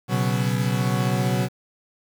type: chord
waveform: 40% pulse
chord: B suspended second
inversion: none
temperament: equal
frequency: 123.47 / 138.59 / 185 Hz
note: B2 / C#3 / F#3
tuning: 0 / 0 / 0 cents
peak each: -22 / -26 / -24 dBFS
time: 0.08-1.49 s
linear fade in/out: 50 ms
effects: 8-bit